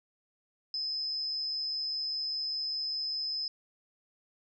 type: tone with amplitude modulation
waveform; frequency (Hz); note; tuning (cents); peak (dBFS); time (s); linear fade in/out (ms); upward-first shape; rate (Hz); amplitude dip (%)
sine; 5100; D#8; +42; -29; 0.74-3.48; 2; sine; 145; 50
effects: none